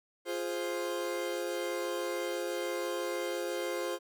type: chord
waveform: 40% pulse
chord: F minor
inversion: none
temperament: equal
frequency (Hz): 349.2 / 415.3 / 523.3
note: F4 / Ab4 / C5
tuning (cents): 0 / 0 / 0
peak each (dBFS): -36 / -39 / -35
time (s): 0.25-3.99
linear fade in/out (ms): 50
effects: none